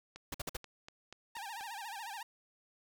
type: click train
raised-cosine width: 0.2 ms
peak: -31 dBFS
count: 7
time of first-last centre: 0.16-1.609 s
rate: 4.14 Hz
type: noise bursts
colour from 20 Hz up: pink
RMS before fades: -39 dBFS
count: 4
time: 0.32-0.569 s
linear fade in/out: 5 ms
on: 24 ms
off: 51 ms
type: tone with vibrato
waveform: sawtooth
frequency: 859 Hz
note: A5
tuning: 42 cents flat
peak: -38 dBFS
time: 1.35-2.23 s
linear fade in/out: 5 ms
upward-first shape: sine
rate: 14 Hz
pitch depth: 170 cents each way
effects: none